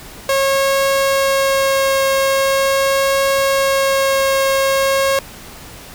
sawtooth tone with vibrato, 544 Hz, C#5, 33 cents flat, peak -9 dBFS, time 0.29-5.19 s, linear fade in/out 2 ms, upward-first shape triangle, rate 0.42 Hz, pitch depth 9 cents each way, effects pink hiss -36 dBFS RMS until 5.94 s

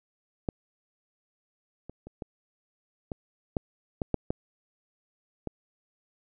clicks, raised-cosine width 2 ms, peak -15 / -27 / -30 / -22 / -20 / -13 / -15 / -11 / -14 / -19 dBFS, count 10, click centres 0.488 / 1.896 / 2.07 / 2.222 / 3.118 / 3.568 / 4.018 / 4.143 / 4.305 / 5.473 s, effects none

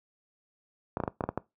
clicks, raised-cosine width 1 ms, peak -15 dBFS, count 8, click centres 0.971 / 1.002 / 1.037 / 1.078 / 1.208 / 1.239 / 1.29 / 1.376 s, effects noise-tail reverb RT60 0.2 s tail -20 dB re dry + high-pass 80 Hz 12 dB/octave

